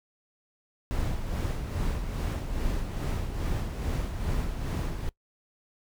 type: noise with tremolo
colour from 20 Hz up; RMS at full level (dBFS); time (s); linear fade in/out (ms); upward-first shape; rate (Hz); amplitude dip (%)
brown; -28; 0.91-5.09; 0; sine; 2.4; 50
effects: noise-tail reverb RT60 0.1 s tail -22 dB re dry